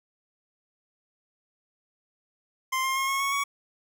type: tone with pitch steps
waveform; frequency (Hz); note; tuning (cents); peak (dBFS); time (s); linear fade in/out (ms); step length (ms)
25% pulse; 1046.5 / 1061.1 / 1075.9 / 1090.9 / 1106.2 / 1121.6; C6 / C6 / C6 / C#6 / C#6 / C#6; 0 / +24 / +48 / -28 / -4 / +20; -21; 2.72-3.44; 10; 120
effects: none